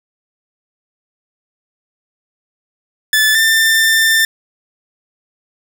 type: tone pair in turn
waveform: sawtooth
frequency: 1742 / 1788.9 Hz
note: A6 / A6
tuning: -18 / +28 cents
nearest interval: unison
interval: 46 cents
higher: second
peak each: -6 dBFS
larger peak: neither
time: 3.13-3.35 / 3.35-4.25 s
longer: second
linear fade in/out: 2 ms
effects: none

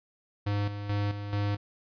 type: tone with tremolo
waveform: square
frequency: 102.3 Hz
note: G#2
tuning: 26 cents flat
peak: -27 dBFS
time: 0.46-1.57 s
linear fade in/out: 10 ms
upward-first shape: square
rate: 2.3 Hz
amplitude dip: 60%
effects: resampled to 11025 Hz

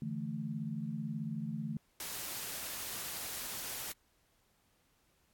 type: chord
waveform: sine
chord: D suspended second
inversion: none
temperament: just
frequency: 146.83 / 165.19 / 220.2 Hz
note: D3 / E3 / A3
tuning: 0 / +4 / +2 cents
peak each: -41 / -41 / -39 dBFS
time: 0.02-1.77 s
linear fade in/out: 2 ms
type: noise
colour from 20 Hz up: white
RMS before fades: -41 dBFS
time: 2-3.92 s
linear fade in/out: 2 ms
effects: pink hiss -73 dBFS RMS until 5.33 s + AAC 64 kbps

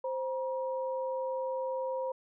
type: tone pair together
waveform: sine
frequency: 523.3 / 954.8 Hz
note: C5 / A#5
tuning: 0 / +41 cents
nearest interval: minor seventh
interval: 1041 cents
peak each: -32 / -38 dBFS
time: 0.04-2.12 s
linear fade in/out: 5 ms
effects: none

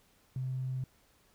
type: tone with tanh clipping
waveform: triangle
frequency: 129.7 Hz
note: C3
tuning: 15 cents flat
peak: -32 dBFS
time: 0.36-0.84 s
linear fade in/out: 2 ms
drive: 2 dB
effects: pink hiss -67 dBFS RMS until 1.34 s

